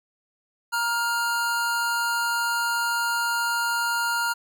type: tone pair together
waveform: square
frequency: 939 / 1406.9 Hz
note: A#5 / F6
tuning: +12 / +12 cents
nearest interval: perfect fifth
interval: 700 cents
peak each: -28 / -25 dBFS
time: 0.72-4.34 s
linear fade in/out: 20 ms
effects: none